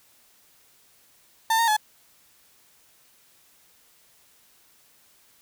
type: tone with pitch steps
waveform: 35% pulse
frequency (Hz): 897 / 922 / 854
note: A5 / A#5 / G#5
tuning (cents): +33 / -19 / +48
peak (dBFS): -17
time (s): 1.5-1.767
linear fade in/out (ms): 5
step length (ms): 89
effects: white hiss -59 dBFS RMS until 5.41 s